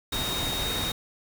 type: tone in noise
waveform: sine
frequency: 3729 Hz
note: A#7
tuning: in tune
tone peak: -30 dBFS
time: 0.12-0.92 s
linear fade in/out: 5 ms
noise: pink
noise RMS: -31 dBFS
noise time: 0.12-0.92 s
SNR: -2 dB
effects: none